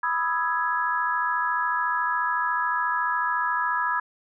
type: chord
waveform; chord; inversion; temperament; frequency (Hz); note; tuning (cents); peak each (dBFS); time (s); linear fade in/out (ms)
sine; E major seventh; second; equal with one note detuned; 987.8 / 1244.5 / 1318.5 / 1667.9; B5 / D#6 / E6 / G#6; 0 / 0 / 0 / +7; -26 / -30 / -30 / -27; 0.03-4; 5
effects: none